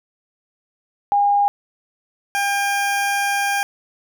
sine / 20% pulse tone pair in turn, 812 / 802.2 Hz, G#5 / G5, -39 / +40 cents, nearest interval unison, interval 21 cents, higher first, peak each -13 dBFS, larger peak neither, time 1.12-1.48 / 2.35-3.63 s, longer second, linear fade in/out 0 ms, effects none

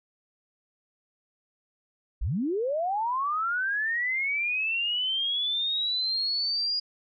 sine linear sweep, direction up, 32 to 4883 Hz, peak -25 dBFS, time 2.21-6.8 s, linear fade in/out 10 ms, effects none

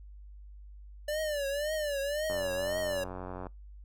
square tone with vibrato, 587.3 Hz, D5, in tune, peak -31 dBFS, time 1.08-3.04 s, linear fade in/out 5 ms, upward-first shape triangle, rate 1.9 Hz, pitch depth 130 cents each way
click train, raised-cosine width 1 ms, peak -26 dBFS, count 108, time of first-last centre 2.3-3.468 s, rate 91.6 Hz
effects noise-tail reverb RT60 0.2 s tail -25 dB re dry + added 50 Hz sine -46 dBFS peak until 3.84 s

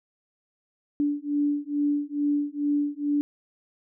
sine beating tone pair, 289.5 / 291.8 Hz, D4 / D4, -25 / -11 cents, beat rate 2.3 Hz, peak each -26 dBFS, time 1-3.21 s, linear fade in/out 0 ms, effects none

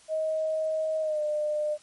sine tone with pitch glide, 630 to 602.2 Hz, D#5 to D5, +21 to +43 cents, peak -25 dBFS, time 0.08-1.78 s, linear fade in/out 50 ms, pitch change -78 cents, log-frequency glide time 1.01-1.21 s, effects white hiss -56 dBFS RMS until 1.82 s + MP3 48 kbps

